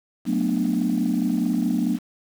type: chord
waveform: sine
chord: B minor seventh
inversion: second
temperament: just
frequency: 185.21 / 222.2 / 246.9 / 296.3 Hz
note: F#3 / A3 / B3 / D4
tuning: +2 / +17 / 0 / +15 cents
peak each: -25 / -24 / -23 / -25 dBFS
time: 0.25-1.99 s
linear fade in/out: 50 ms
effects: tanh soft clip ceiling -13 dBFS + 7-bit